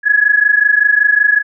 sine tone pair together, 1670.7 / 1696 Hz, G#6 / G#6, +10 / +36 cents, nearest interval unison, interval 26 cents, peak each -11 dBFS, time 0.03-1.43 s, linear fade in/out 50 ms, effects none

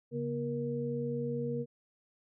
sine tone cluster, 138.9 / 238.7 / 472.2 Hz, C#3 / A#3 / A#4, +4 / +41 / +22 cents, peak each -37 / -37 / -35 dBFS, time 0.11-1.66 s, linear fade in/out 50 ms, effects none

